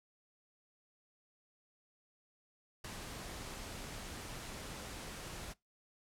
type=noise with ADSR envelope; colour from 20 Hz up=pink; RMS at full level=-43 dBFS; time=2.84-5.54 s; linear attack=6 ms; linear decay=8 ms; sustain=-3 dB; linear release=26 ms; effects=noise-tail reverb RT60 0.2 s tail -23 dB re dry + low-pass 11000 Hz 12 dB/octave